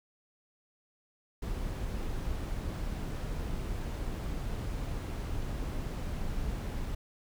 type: noise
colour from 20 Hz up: brown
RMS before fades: -35 dBFS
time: 1.42-6.95 s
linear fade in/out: 5 ms
effects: none